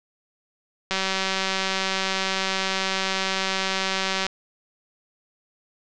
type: click train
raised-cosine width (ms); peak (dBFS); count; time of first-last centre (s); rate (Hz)
0.2; -7; 642; 0.91-4.266; 191
effects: low-pass 7000 Hz 12 dB/octave